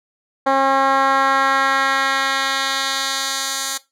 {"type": "tone with band-pass filter sweep", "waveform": "10% pulse", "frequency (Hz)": 270.4, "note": "C#4", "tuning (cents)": -43, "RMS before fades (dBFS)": -18, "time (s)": [0.46, 3.78], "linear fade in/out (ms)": 10, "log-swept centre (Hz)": [700, 7300], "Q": 1, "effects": ["noise-tail reverb RT60 0.2 s tail -17 dB re dry"]}